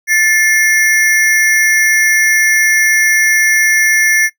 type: ring-modulated tone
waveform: square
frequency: 1945 Hz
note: B6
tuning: 27 cents flat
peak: -6 dBFS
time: 0.07-4.3 s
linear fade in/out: 50 ms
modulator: 188 Hz
effects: noise-tail reverb RT60 0.1 s tail -18 dB re dry